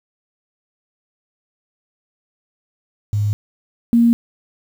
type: tone pair in turn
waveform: sine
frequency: 103.83 / 234.2 Hz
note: G#2 / A#3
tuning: 0 / +8 cents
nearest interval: octave + major second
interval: 1408 cents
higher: second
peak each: -15 / -9 dBFS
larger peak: second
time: 3.13-3.33 / 3.93-4.13 s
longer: neither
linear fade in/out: 0 ms
effects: 7-bit